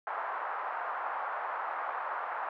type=band-pass noise; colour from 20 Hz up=pink; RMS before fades=-36 dBFS; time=0.07-2.49 s; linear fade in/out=2 ms; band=770 to 1400 Hz; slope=24 dB/octave; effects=none